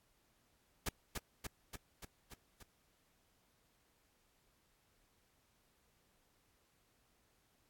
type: noise with echo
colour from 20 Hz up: pink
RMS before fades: -37 dBFS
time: 0.86-0.89 s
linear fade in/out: 5 ms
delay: 290 ms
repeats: 6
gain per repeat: -3 dB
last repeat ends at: 2.63 s
effects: pink hiss -75 dBFS RMS until 7.69 s + AAC 64 kbps